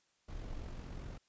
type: noise with amplitude modulation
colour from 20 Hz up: brown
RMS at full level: -42 dBFS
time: 0.28-1.18 s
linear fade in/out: 10 ms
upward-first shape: sine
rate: 45 Hz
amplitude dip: 45%
effects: white hiss -75 dBFS RMS until 1.28 s + resampled to 16000 Hz